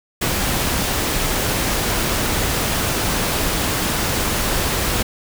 pink noise, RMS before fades -20 dBFS, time 0.21-5.03 s, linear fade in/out 10 ms, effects none

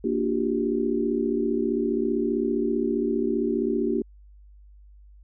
sine chord, G minor seventh, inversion first, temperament equal with one note detuned, 233.1 / 293.7 / 356.8 / 392 Hz, Bb3 / D4 / F4 / G4, 0 / 0 / +37 / 0 cents, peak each -27 / -28 / -28 / -27 dBFS, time 0.04-4.02 s, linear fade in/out 5 ms, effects added 50 Hz sine -47 dBFS peak until 5.23 s

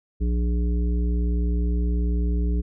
harmonic tone, 59.4 Hz, A#1, 33 cents sharp, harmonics 1 / 3 / 5 / 7, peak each -20 / -30 / -34 / -37 dBFS, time 0.2-2.62 s, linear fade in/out 20 ms, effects none

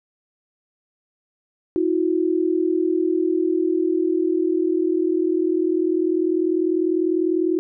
sine tone pair together, 323.3 / 363.4 Hz, E4 / F#4, -34 / -31 cents, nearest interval major second, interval 203 cents, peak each -20 dBFS, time 1.76-7.59 s, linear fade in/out 0 ms, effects none

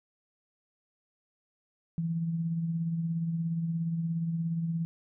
sine tone with tremolo, 165.8 Hz, E3, 10 cents sharp, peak -26 dBFS, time 1.98-4.85 s, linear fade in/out 0 ms, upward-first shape triangle, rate 17 Hz, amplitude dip 45%, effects none

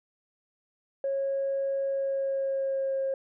sine tone with pitch glide, 547 to 538.2 Hz, C#5 to C5, -23 to +49 cents, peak -25 dBFS, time 1.04-3.14 s, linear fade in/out 2 ms, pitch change -28 cents, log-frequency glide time 1.87-3.01 s, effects tanh soft clip ceiling -22 dBFS

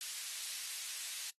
pink high-pass noise, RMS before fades -43 dBFS, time 0.01-1.3 s, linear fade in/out 0 ms, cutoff 3300 Hz, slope 12 dB/octave, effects noise-tail reverb RT60 0.1 s tail -19 dB re dry + AAC 32 kbps

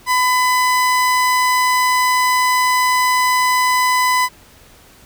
30% pulse tone, 1004 Hz, B5, 28 cents sharp, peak -10 dBFS, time 0.06-4.29 s, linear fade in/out 50 ms, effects pink hiss -46 dBFS RMS until 5.05 s

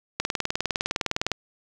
click train, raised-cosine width 0.2 ms, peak -7 dBFS, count 23, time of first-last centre 0.2-1.317 s, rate 19.7 Hz, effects none

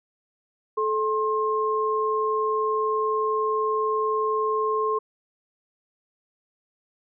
sine tone pair together, 434 / 1065 Hz, A4 / C6, -24 / +30 cents, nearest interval octave + major third, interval 1554 cents, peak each -24 dBFS, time 0.77-4.99 s, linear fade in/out 10 ms, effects none

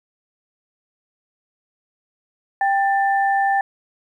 sine tone pair together, 789 / 1775.4 Hz, G5 / A6, +11 / +15 cents, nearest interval octave + major second, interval 1404 cents, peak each -16 / -23 dBFS, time 2.61-3.61 s, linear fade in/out 2 ms, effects 9-bit

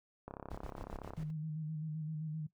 click train, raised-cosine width 1 ms, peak -30 dBFS, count 30, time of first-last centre 0.28-1.135 s, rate 33.9 Hz
brown noise with tremolo, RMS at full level -46 dBFS, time 0.5-1.31 s, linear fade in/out 10 ms, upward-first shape square, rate 7.5 Hz, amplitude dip 80%
sine tone with vibrato, 155.56 Hz, D#3, in tune, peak -37 dBFS, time 1.17-2.47 s, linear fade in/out 10 ms, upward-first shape square, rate 7.7 Hz, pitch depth 33 cents each way
effects noise-tail reverb RT60 0.1 s tail -17 dB re dry

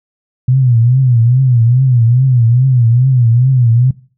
sine tone with vibrato, 123.47 Hz, B2, in tune, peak -6 dBFS, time 0.48-3.91 s, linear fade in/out 5 ms, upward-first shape triangle, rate 2.4 Hz, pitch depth 160 cents each way, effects noise-tail reverb RT60 0.4 s tail -21 dB re dry

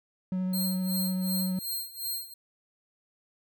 triangle tone with vibrato, 185 Hz, F#3, in tune, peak -25 dBFS, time 0.32-1.59 s, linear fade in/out 2 ms, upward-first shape triangle, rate 13 Hz, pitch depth 13 cents each way
5% pulse tone with tremolo, 4197 Hz, C8, 5 cents sharp, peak -23 dBFS, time 0.53-2.34 s, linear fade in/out 5 ms, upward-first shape sine, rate 2.7 Hz, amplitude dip 85%
effects none

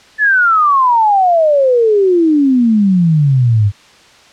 sine exponential sweep, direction down, 1758 to 98 Hz, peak -7 dBFS, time 0.18-3.72 s, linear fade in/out 50 ms, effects white hiss -43 dBFS RMS until 4.32 s + low-pass 5000 Hz 12 dB/octave

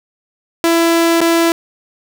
sawtooth tone with dropouts, 334.1 Hz, E4, 23 cents sharp, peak -6 dBFS, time 0.64-1.52 s, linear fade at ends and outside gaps 0 ms, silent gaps 1.205-1.214 s, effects none

